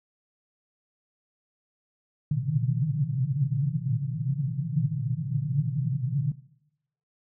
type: band-pass noise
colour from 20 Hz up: pink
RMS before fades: -27 dBFS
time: 2.31-6.32 s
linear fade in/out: 5 ms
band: 120 to 160 Hz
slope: 96 dB/octave
effects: noise-tail reverb RT60 0.8 s tail -19 dB re dry